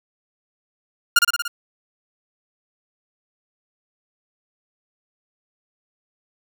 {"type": "tone with echo", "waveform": "sawtooth", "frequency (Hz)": 1411, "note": "F6", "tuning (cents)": 17, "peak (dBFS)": -6, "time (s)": [1.16, 1.19], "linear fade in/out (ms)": 5, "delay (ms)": 58, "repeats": 5, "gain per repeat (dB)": -3, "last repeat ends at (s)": 1.48, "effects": []}